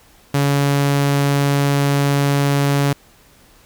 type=tone; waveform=sawtooth; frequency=141.3 Hz; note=C#3; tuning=34 cents sharp; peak=-10 dBFS; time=0.34-2.93 s; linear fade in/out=5 ms; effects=pink hiss -50 dBFS RMS until 3.65 s